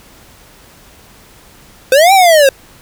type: linear two-way sweep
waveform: square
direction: up then down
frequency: 501 to 796 to 525 Hz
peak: -5 dBFS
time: 1.92-2.49 s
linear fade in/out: 2 ms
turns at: 2.13 s
effects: pink hiss -42 dBFS RMS until 2.81 s